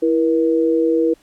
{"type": "tone pair together", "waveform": "sine", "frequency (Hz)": [329.6, 478.1], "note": ["E4", "A#4"], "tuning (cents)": [0, 44], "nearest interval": "tritone", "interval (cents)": 644, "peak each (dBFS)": -16, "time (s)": [0.02, 1.14], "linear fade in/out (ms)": 10, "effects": ["pink hiss -55 dBFS RMS until 1.22 s", "low-pass 12000 Hz 12 dB/octave"]}